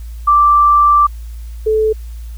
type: tone pair in turn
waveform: sine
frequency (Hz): 1173 / 435.2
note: D6 / A4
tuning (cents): -2 / -19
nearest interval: octave + perfect fourth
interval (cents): 1717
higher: first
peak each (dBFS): -6 / -10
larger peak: first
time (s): 0.27-1.07 / 1.66-1.93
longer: first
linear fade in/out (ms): 10
effects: added 57 Hz sine -25 dBFS peak until 2.37 s + white hiss -48 dBFS RMS until 2.37 s